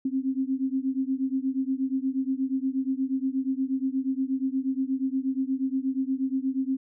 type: beating tone pair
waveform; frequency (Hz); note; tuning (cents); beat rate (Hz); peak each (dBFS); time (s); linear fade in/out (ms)
sine; 261.6 / 270; C4 / C#4; 0 / -45; 8.4; -27 / -28; 0.05-6.77; 5
effects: none